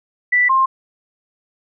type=tone pair in turn; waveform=sine; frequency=1973 / 1059.1 Hz; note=B6 / C6; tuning=-2 / +21 cents; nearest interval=major seventh; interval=1077 cents; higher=first; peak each=-11 dBFS; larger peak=neither; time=0.32-0.49 / 0.49-0.66 s; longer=neither; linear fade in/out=10 ms; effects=none